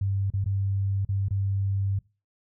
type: tone with dropouts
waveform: sine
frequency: 98.2 Hz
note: G2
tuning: 4 cents sharp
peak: -23 dBFS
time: 0.01-1.99 s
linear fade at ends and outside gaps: 5 ms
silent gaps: 0.303-0.337 / 0.443-0.459 / 1.05-1.089 / 1.285-1.307 s
effects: noise-tail reverb RT60 0.3 s tail -22 dB re dry